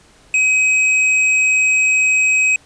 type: tone with tanh clipping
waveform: sine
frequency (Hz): 2533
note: D#7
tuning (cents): +30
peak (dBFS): -13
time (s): 0.34-2.56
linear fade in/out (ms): 2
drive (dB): 11
effects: pink hiss -49 dBFS RMS until 2.65 s + resampled to 22050 Hz